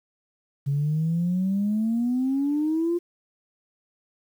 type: exponential sweep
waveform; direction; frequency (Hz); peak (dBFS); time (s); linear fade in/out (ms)
sine; up; 137.8 to 351.4; -20; 0.66-2.99; 20
effects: tanh soft clip ceiling -17 dBFS + 9-bit